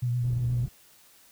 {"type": "tone with vibrato", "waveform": "sine", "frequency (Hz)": 121.9, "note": "B2", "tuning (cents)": -22, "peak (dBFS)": -24, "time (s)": [0.02, 0.66], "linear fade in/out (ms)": 10, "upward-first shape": "triangle", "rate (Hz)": 8.4, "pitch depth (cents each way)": 41}
{"type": "low-pass noise", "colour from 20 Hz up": "white", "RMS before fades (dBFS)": -38, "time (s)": [0.23, 0.69], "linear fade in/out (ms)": 10, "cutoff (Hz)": 110, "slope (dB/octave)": 12}
{"effects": ["white hiss -57 dBFS RMS until 1.31 s"]}